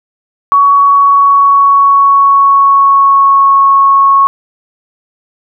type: tone with pitch glide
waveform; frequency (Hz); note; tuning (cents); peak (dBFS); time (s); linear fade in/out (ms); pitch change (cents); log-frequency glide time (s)
sine; 1123 to 1101.2; C#6 to C#6; +22 to -12; -3; 0.52-4.27; 0; -34; 0.76-3.58
effects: none